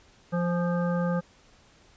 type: harmonic tone with a mistuned harmonic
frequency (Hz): 174.61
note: F3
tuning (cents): 0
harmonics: 1 / 3 / 5 / 7 / 9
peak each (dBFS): -25 / -30 / -39 / -37 / -40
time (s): 0.32-1.21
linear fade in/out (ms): 20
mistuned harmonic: 5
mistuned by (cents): -46
effects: pink hiss -58 dBFS RMS until 1.96 s + resampled to 16000 Hz